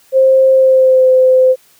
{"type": "tone with pitch glide", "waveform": "sine", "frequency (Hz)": [528, 515.6], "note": ["C5", "C5"], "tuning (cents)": [16, -26], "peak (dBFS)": -5, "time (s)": [0.12, 1.56], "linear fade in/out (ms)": 50, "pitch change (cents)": -42, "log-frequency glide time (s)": [0.52, 1.08], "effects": ["white hiss -49 dBFS RMS until 1.79 s", "high-pass 80 Hz 12 dB/octave"]}